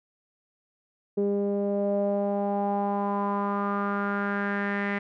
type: tone with low-pass filter sweep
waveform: sawtooth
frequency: 201.5 Hz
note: G3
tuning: 48 cents sharp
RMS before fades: -27 dBFS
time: 1.17-4.99 s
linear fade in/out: 10 ms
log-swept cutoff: 440 to 2000 Hz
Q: 5
effects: none